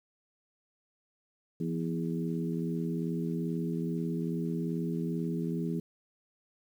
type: harmonic tone with a mistuned harmonic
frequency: 82.41 Hz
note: E2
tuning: in tune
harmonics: 2 / 3 / 4 / 5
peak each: -32 / -36 / -38 / -40 dBFS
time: 1.6-5.8 s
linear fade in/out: 5 ms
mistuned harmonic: 2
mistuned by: +43 cents
effects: 10-bit